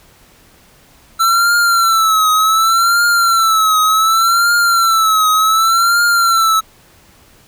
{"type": "tone with vibrato", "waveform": "square", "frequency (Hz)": 1334, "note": "E6", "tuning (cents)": 20, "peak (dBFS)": -10, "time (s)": [1.19, 6.61], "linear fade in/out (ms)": 20, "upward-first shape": "triangle", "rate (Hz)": 0.67, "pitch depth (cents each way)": 100, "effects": ["pink hiss -47 dBFS RMS until 7.47 s"]}